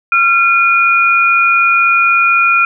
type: tone pair together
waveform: sine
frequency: 1373 / 2439 Hz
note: F6 / D#7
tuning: -30 / -35 cents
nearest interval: minor seventh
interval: 995 cents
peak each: -10 dBFS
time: 0.12-2.65 s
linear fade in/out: 2 ms
effects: none